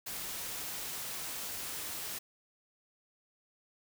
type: noise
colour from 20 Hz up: white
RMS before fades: -40 dBFS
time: 0.06-2.19 s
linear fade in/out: 10 ms
effects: none